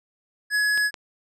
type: tone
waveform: square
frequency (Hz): 1687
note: G#6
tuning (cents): +27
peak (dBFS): -20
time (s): 0.5-0.91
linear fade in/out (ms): 50
type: clicks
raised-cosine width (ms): 0.2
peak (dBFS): -18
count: 2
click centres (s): 0.776 / 0.942
effects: low-pass 10000 Hz 12 dB/octave